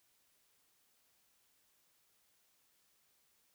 silence, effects white hiss -74 dBFS RMS until 3.54 s

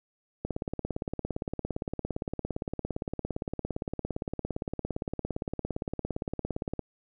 click train, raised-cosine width 2 ms, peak -18 dBFS, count 112, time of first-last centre 0.45-6.793 s, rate 17.5 Hz, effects none

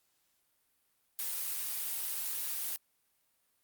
blue noise, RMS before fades -36 dBFS, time 1.19-2.76 s, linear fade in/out 0 ms, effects white hiss -75 dBFS RMS until 3.63 s + Opus 48 kbps

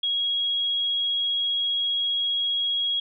sine tone, 3305 Hz, G#7, 9 cents flat, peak -22 dBFS, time 0.03-3 s, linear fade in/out 5 ms, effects none

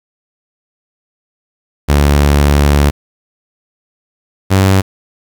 sawtooth tone pair in turn, 72.1 / 96.06 Hz, D2 / G2, -31 / -35 cents, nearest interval perfect fourth, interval 496 cents, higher second, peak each -3 dBFS, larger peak neither, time 1.88-2.91 / 4.5-4.82 s, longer first, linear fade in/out 20 ms, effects 7-bit

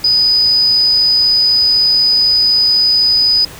sine tone, 4978 Hz, D#8, in tune, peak -8 dBFS, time 0.04-3.45 s, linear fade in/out 5 ms, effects pink hiss -33 dBFS RMS until 3.59 s

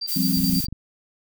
sine tone with tremolo, 4699 Hz, D8, in tune, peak -26 dBFS, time 0.01-0.67 s, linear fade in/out 10 ms, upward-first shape square, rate 9.3 Hz, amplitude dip 70%
violet noise, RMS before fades -27 dBFS, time 0.07-0.66 s, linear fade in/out 20 ms
sine chord, F suspended second, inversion none, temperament equal, 174.61 / 196 / 261.6 Hz, F3 / G3 / C4, 0 / 0 / 0 cents, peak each -24 dBFS, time 0.16-0.6 s, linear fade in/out 5 ms
clicks, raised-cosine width 5 ms, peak -20 dBFS, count 10, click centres 0.372 / 0.404 / 0.441 / 0.498 / 0.533 / 0.563 / 0.604 / 0.642 / 0.685 / 0.726 s
effects none

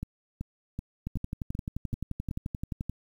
two click trains, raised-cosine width 5 ms, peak -20 / -21 dBFS, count 22 / 7, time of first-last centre 1.07-2.896 / 0.03-2.311 s, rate 11.5 / 2.63 Hz, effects 9-bit

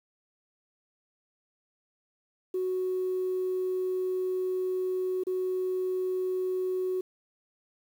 sine tone with dropouts, 370 Hz, F#4, in tune, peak -26 dBFS, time 2.54-7.01 s, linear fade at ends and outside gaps 5 ms, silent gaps 5.236-5.268 s, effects tanh soft clip ceiling -22 dBFS + 9-bit

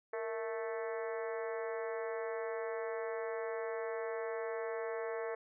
harmonic tone with a mistuned harmonic, 220 Hz, A3, in tune, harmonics 2 / 3 / 4 / 5 / 6 / 7 / 8 / 9 / 10, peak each -38 / -43 / -49 / -49 / -52 / -54 / -50 / -53 / -57 dBFS, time 0.13-5.35 s, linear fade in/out 5 ms, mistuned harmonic 2, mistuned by +76 cents, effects none

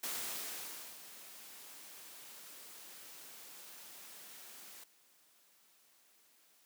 white noise with ADSR envelope, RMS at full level -39 dBFS, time 0.03-4.84 s, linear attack 6 ms, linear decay 940 ms, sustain -14 dB, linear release 5 ms, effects white hiss -68 dBFS RMS until 6.65 s + high-pass 200 Hz 12 dB/octave

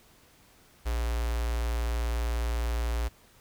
square tone with notch filter, 58.1 Hz, A#1, 5 cents flat, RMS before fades -29 dBFS, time 0.85-3.09 s, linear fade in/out 20 ms, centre 200 Hz, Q 0.68, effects pink hiss -59 dBFS RMS until 3.4 s

